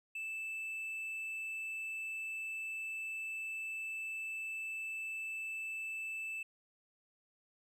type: tone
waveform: triangle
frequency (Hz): 2637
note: E7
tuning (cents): 0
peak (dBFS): -37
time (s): 0.15-6.43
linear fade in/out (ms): 5
effects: none